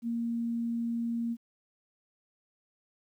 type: tone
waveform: sine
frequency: 233.1 Hz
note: A#3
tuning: in tune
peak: -29 dBFS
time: 0.02-1.37 s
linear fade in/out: 50 ms
effects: 11-bit